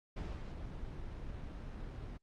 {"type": "noise with ADSR envelope", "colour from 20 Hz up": "brown", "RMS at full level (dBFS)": -39, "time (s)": [0.16, 2.18], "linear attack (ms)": 11, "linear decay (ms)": 210, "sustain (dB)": -5, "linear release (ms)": 18, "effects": ["low-pass 5000 Hz 12 dB/octave", "Opus 48 kbps"]}